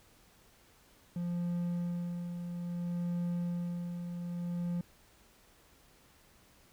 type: tone with tremolo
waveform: triangle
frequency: 174.1 Hz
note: F3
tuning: 5 cents flat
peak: -29 dBFS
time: 1.16-4.81 s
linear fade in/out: 2 ms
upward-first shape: sine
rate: 0.6 Hz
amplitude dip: 50%
effects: pink hiss -63 dBFS RMS until 6.72 s